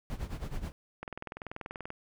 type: noise with tremolo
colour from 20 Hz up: brown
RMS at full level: -34 dBFS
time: 0.1-0.72 s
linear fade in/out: 0 ms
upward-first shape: sine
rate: 9.4 Hz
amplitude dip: 80%
type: click train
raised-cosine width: 0.5 ms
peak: -24 dBFS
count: 19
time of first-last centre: 1.03-1.904 s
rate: 20.6 Hz
effects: none